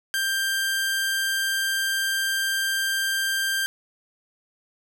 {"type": "tone", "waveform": "sawtooth", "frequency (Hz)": 1582, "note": "G6", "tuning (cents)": 15, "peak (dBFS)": -19, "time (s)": [0.14, 3.66], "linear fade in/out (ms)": 0, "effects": []}